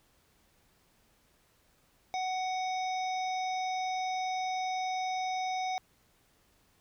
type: harmonic tone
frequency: 745 Hz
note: F#5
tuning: 12 cents sharp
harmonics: 1 / 3 / 5 / 7 / 8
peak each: -31 / -41 / -45 / -48 / -49 dBFS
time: 2.14-5.78 s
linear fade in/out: 0 ms
effects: pink hiss -68 dBFS RMS until 6.8 s